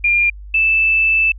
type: tone pair in turn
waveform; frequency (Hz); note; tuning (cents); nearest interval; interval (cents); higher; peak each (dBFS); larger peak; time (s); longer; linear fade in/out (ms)
sine; 2402 / 2637; D7 / E7; +38 / 0; major second; 162; second; -11; neither; 0.04-0.3 / 0.54-1.32; second; 5
effects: added 50 Hz sine -31 dBFS peak until 1.38 s